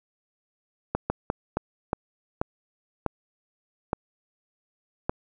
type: slowing click train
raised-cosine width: 1 ms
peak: -10 dBFS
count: 9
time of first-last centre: 0.95-5.095 s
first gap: 150 ms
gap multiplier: 1.34
effects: none